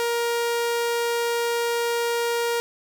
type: tone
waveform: sawtooth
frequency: 470.6 Hz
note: A#4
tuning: 16 cents sharp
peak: -18 dBFS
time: 0-2.6 s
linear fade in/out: 0 ms
effects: none